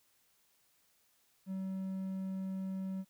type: tone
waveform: triangle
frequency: 190.3 Hz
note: F#3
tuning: 49 cents sharp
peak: -34 dBFS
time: 1.46-3.05 s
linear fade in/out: 50 ms
effects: white hiss -72 dBFS RMS until 3.09 s